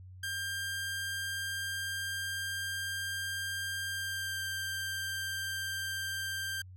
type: tone with pitch glide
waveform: sawtooth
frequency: 1594 to 1579.3 Hz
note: G6 to G6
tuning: +28 to +12 cents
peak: -31 dBFS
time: 0.23-6.62 s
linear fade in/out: 5 ms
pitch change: -16 cents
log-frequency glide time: 3.87-4.43 s
effects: added 92 Hz sine -47 dBFS peak until 6.76 s